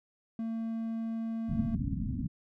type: tone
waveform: triangle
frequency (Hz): 226.1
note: A3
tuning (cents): +47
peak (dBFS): -30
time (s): 0.39-1.75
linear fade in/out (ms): 2
type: low-pass noise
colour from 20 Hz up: white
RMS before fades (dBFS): -33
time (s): 1.48-2.28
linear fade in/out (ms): 20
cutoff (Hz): 270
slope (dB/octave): 96
effects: none